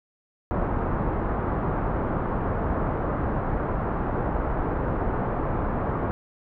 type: low-pass noise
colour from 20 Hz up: pink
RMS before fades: -26 dBFS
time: 0.51-6.11 s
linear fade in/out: 0 ms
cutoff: 1300 Hz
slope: 24 dB/octave
effects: none